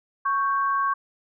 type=tone pair together; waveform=sine; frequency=1108.7 / 1569 Hz; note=C#6 / G6; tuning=0 / +1 cents; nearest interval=tritone; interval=601 cents; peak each=-21 / -29 dBFS; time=0.25-0.94 s; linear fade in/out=10 ms; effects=none